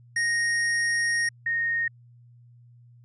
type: tone pair in turn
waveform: square / sine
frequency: 1864.7 / 1854 Hz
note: A#6 / A#6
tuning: 0 / -10 cents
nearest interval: unison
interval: 10 cents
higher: first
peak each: -23 dBFS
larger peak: neither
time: 0.16-1.29 / 1.46-1.88 s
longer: first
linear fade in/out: 5 ms
effects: added 120 Hz sine -50 dBFS peak until 3.04 s + resampled to 24000 Hz